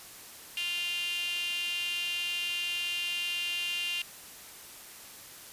sawtooth tone with high-pass filter, 349.2 Hz, F4, in tune, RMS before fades -33 dBFS, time 0.57-4.02 s, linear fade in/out 2 ms, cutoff 2800 Hz, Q 9.4, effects white hiss -48 dBFS RMS until 5.52 s + resampled to 32000 Hz

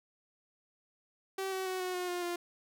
sawtooth tone with pitch steps, 384.5 / 378.3 / 372.3 / 366.3 / 360.4 / 354.6 / 348.9 Hz, G4 / F#4 / F#4 / F#4 / F#4 / F4 / F4, -33 / +38 / +11 / -17 / -45 / +26 / -2 cents, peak -30 dBFS, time 1.38-2.36 s, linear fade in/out 5 ms, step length 140 ms, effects none

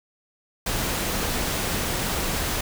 pink noise, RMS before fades -26 dBFS, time 0.66-2.61 s, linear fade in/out 5 ms, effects none

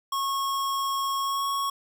square tone with pitch glide, 1094 to 1106.1 Hz, C#6 to C#6, -23 to -4 cents, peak -26 dBFS, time 0.12-1.7 s, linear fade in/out 5 ms, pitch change +19 cents, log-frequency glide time 1.18-1.46 s, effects 9-bit

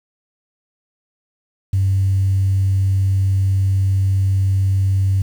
sine tone, 96.6 Hz, G2, 25 cents flat, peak -12 dBFS, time 1.73-5.22 s, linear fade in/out 5 ms, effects tanh soft clip ceiling -9 dBFS + 7-bit

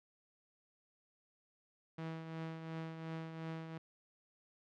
sawtooth tone with tremolo, 162 Hz, E3, 30 cents flat, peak -36 dBFS, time 1.98-3.78 s, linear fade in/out 5 ms, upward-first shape triangle, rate 2.8 Hz, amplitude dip 55%, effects low-pass 3000 Hz 12 dB/octave

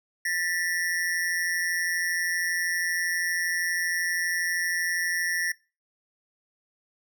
square ring-modulated tone, 1864.7 Hz, A#6, in tune, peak -23 dBFS, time 0.25-5.52 s, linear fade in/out 5 ms, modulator 86.3 Hz, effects noise-tail reverb RT60 0.3 s tail -22 dB re dry

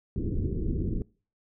pink low-pass noise, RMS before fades -29 dBFS, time 0.16-1.02 s, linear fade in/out 2 ms, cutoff 400 Hz, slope 48 dB/octave, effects noise-tail reverb RT60 0.4 s tail -23 dB re dry

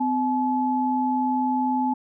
sine tone pair together, 255.5 / 858 Hz, C4 / A5, -41 / -44 cents, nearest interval octave + major sixth, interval 2097 cents, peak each -23 dBFS, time 0-1.94 s, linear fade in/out 10 ms, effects none

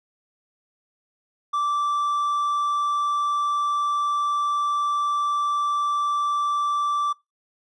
triangle tone, 1168 Hz, D6, 10 cents flat, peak -19 dBFS, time 1.53-7.13 s, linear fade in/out 10 ms, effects noise-tail reverb RT60 0.2 s tail -21 dB re dry + resampled to 24000 Hz

